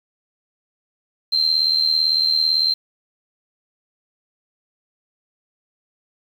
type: tone with amplitude modulation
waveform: sine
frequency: 4137 Hz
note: C8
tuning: 20 cents flat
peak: -12 dBFS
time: 1.32-2.74 s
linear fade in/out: 10 ms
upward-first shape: sine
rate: 77.9 Hz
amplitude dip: 70%
effects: 7-bit